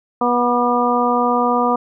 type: harmonic tone with a mistuned harmonic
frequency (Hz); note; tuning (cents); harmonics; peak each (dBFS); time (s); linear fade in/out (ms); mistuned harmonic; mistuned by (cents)
243.6; B3; -24; 1 / 2 / 3 / 4 / 5; -20 / -20 / -20 / -20 / -20; 0.21-1.76; 5; 5; -21
effects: none